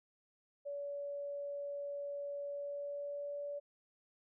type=tone with pitch glide; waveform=sine; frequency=570 to 575.3 Hz; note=C#5 to D5; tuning=+48 to -36 cents; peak=-39 dBFS; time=0.65-3.6 s; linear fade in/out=20 ms; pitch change=+16 cents; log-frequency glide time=2.45-3.4 s; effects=none